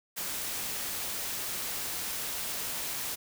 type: noise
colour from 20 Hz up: white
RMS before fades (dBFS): -35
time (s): 0.16-3.16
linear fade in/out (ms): 20
effects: none

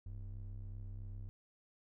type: ring-modulated tone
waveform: triangle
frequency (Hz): 65.41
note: C2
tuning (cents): 0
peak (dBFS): -38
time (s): 0.06-1.29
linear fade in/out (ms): 0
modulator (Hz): 31.5
effects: none

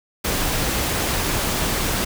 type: noise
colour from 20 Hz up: pink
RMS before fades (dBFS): -22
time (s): 0.24-2.05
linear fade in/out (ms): 10
effects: none

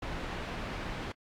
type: low-pass noise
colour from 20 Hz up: pink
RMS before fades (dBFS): -38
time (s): 0.02-1.12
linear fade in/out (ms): 5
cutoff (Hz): 2800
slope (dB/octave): 12
effects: AAC 64 kbps

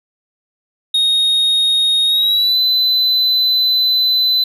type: tone with pitch glide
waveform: triangle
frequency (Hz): 3729 to 4020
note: A#7 to B7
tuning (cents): 0 to +30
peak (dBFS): -10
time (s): 0.94-4.44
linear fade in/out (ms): 5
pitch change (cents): +130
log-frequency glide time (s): 2.06-2.58
effects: none

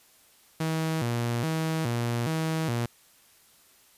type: tone with vibrato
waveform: sawtooth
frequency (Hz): 137.8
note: C#3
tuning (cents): -10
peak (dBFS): -22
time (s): 0.6-2.86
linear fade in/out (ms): 5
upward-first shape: square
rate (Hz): 1.2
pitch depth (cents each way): 260
effects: white hiss -59 dBFS RMS until 3.97 s + resampled to 32000 Hz

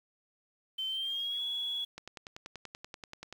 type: tone with pitch glide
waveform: sine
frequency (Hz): 3089 to 3369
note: G7 to G#7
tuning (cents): -26 to +24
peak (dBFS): -32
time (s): 0.78-1.85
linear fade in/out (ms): 10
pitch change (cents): +150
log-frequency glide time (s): 0.88-1.41
type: click train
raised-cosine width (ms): 0.2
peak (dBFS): -26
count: 15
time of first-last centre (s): 1.98-3.326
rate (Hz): 10.4
effects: 9-bit

